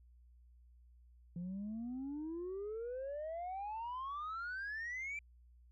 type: exponential sweep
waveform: sine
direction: up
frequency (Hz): 170 to 2362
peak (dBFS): -38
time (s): 1.36-5.19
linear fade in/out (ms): 2
effects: tanh soft clip ceiling -38 dBFS + added 60 Hz sine -60 dBFS peak until 5.71 s